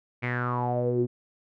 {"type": "tone with low-pass filter sweep", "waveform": "sawtooth", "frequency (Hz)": 122.9, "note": "B2", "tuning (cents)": -8, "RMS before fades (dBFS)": -27, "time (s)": [0.22, 1.07], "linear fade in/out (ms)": 20, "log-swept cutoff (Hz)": [2300, 310], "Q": 8.2, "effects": []}